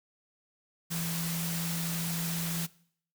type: tone in noise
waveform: sine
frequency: 167.5 Hz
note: E3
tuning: 28 cents sharp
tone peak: -33 dBFS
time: 0.9-2.67 s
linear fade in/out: 20 ms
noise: white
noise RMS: -36 dBFS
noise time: 0.9-2.67 s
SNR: 0 dB
effects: noise-tail reverb RT60 0.6 s tail -21 dB re dry